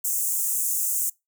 pink high-pass noise, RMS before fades -25 dBFS, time 0.04-1.1 s, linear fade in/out 10 ms, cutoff 6900 Hz, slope 48 dB/octave, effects noise-tail reverb RT60 0.2 s tail -23 dB re dry

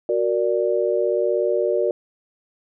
sine chord, Gb augmented, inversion none, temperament equal, 370 / 466.2 / 587.3 Hz, Gb4 / Bb4 / D5, 0 / 0 / 0 cents, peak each -22 dBFS, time 0.09-1.91 s, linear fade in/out 2 ms, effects none

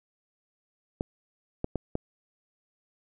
clicks, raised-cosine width 2 ms, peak -15 dBFS, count 4, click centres 1.009 / 1.644 / 1.757 / 1.954 s, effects none

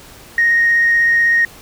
sine tone with vibrato, 1864.7 Hz, A#6, in tune, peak -9 dBFS, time 0.38-1.45 s, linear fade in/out 2 ms, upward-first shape triangle, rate 16 Hz, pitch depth 10 cents each way, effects tanh soft clip ceiling -5 dBFS + pink hiss -40 dBFS RMS until 1.61 s

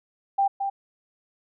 sine tone with echo, 790 Hz, G5, 13 cents sharp, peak -18 dBFS, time 0.38-0.48 s, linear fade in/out 10 ms, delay 220 ms, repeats 1, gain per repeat -6 dB, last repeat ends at 0.7 s, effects none

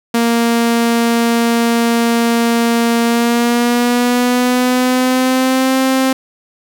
sawtooth tone with pitch glide, 233.1 to 263.2 Hz, A#3 to C4, 0 to +10 cents, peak -7 dBFS, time 0.14-6.13 s, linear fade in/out 5 ms, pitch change +210 cents, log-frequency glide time 3.03-5.76 s, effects none

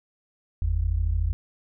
sine tone pair together, 49 / 82.41 Hz, G1 / E2, 0 / 0 cents, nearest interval major sixth, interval 900 cents, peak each -24 dBFS, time 0.62-1.33 s, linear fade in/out 0 ms, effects none

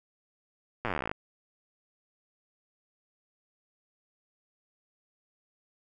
slowing click train, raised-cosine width 0.5 ms, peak -16 dBFS, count 21, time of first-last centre 0.85-1.115 s, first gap 8 ms, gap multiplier 1.05, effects none

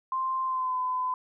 sine tone with pitch glide, 1046.5 to 1013.2 Hz, C6 to B5, 0 to +44 cents, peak -26 dBFS, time 0.12-1.14 s, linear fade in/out 2 ms, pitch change -56 cents, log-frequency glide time 0.44-0.77 s, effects none

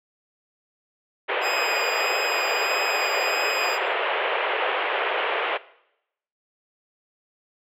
pink band-pass noise, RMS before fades -25 dBFS, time 1.28-5.58 s, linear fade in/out 20 ms, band 410 to 3100 Hz, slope 48 dB/octave
25% pulse tone with vibrato, 2489 Hz, D#7, in tune, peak -23 dBFS, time 1.41-3.79 s, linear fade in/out 50 ms, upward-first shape sine, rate 1.6 Hz, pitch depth 17 cents each way
effects noise-tail reverb RT60 0.8 s tail -19 dB re dry + low-pass 12000 Hz 12 dB/octave

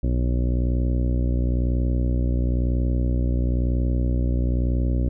harmonic tone, 61 Hz, B1, 21 cents flat, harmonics 1 / 2 / 3 / 4 / 5 / 6 / 7 / 8 / 9 / 10, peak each -20 / -26 / -36 / -30 / -33 / -38 / -43 / -46 / -39 / -48 dBFS, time 0.03-5.09 s, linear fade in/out 5 ms, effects none

